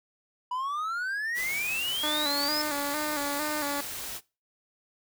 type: exponential sweep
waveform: triangle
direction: up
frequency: 976 to 5274 Hz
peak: -27 dBFS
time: 0.51-2.62 s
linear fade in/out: 5 ms
type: noise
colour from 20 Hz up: white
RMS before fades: -37 dBFS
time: 1.34-4.21 s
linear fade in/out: 50 ms
type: tone with vibrato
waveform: 10% pulse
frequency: 293.7 Hz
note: D4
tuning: in tune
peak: -21 dBFS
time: 2.03-3.81 s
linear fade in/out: 5 ms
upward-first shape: square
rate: 2.2 Hz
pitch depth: 49 cents each way
effects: noise-tail reverb RT60 0.3 s tail -22 dB re dry